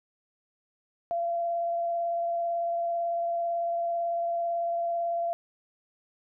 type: tone with vibrato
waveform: sine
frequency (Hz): 683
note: F5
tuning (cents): -39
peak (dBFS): -26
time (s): 1.11-5.33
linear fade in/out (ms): 0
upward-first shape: sine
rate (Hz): 18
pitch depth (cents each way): 11
effects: none